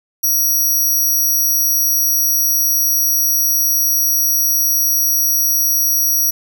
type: tone with amplitude modulation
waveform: 10% pulse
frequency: 5750 Hz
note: F8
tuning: 50 cents sharp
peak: -5 dBFS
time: 0.23-6.31 s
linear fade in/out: 10 ms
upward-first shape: sine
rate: 219 Hz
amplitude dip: 45%
effects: none